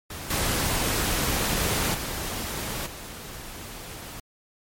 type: noise with level steps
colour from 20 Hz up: pink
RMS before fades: -36 / -25 / -31 / -39 dBFS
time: 0.1-4.2 s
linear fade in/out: 5 ms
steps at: 0.3 / 1.94 / 2.86 s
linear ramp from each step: 5 ms
effects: MP3 64 kbps